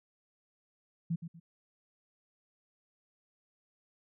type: tone with echo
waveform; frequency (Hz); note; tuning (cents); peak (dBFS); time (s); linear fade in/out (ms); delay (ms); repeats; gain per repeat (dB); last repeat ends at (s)
sine; 166.7; E3; +20; -29; 1.1-1.16; 10; 120; 2; -10; 1.4
effects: none